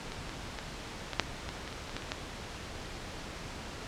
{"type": "clicks", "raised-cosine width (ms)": 0.2, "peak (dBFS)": [-22, -23, -20, -17, -6, -20, -23, -25, -24, -17, -24, -14], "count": 12, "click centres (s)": [0.12, 0.294, 0.588, 1.133, 1.197, 1.49, 1.677, 1.727, 1.895, 1.966, 2.022, 2.119], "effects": ["pink hiss -42 dBFS RMS until 3.87 s", "low-pass 6000 Hz 12 dB/octave"]}